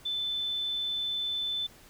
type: tone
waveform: sine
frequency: 3520 Hz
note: A7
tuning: in tune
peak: -29 dBFS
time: 0.05-1.67 s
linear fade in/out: 10 ms
effects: pink hiss -55 dBFS RMS until 1.89 s